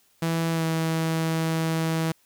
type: tone with pitch glide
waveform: sawtooth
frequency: 164.81 to 162.07 Hz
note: E3 to E3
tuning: 0 to -29 cents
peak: -19 dBFS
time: 0.22-2.12 s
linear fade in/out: 5 ms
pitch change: -29 cents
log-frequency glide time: 0.52-0.64 s
effects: white hiss -63 dBFS RMS until 2.25 s